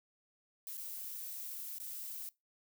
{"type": "noise with dropouts", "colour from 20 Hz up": "violet", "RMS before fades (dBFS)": -44, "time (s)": [0.67, 2.29], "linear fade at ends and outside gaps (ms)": 0, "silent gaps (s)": [[0.771, 0.777], [1.784, 1.801]], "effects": ["noise-tail reverb RT60 0.2 s tail -21 dB re dry"]}